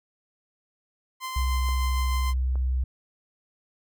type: tone with tremolo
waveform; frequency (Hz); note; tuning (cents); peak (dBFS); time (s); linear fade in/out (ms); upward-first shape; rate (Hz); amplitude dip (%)
sawtooth; 1038; C6; -14; -26; 1.2-2.34; 50; triangle; 6.6; 30
type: tone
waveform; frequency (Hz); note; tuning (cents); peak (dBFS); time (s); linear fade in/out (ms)
sine; 64; C2; -38; -22; 1.36-2.84; 5
type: clicks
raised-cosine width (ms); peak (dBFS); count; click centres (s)
1; -30; 2; 1.688 / 2.556
effects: none